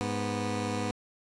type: tone pair together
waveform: 15% pulse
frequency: 103.2 / 245.5 Hz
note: G#2 / B3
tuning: -10 / -10 cents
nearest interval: octave + minor third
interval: 1500 cents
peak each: -26 dBFS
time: 0.01-0.91 s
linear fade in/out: 0 ms
effects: resampled to 22050 Hz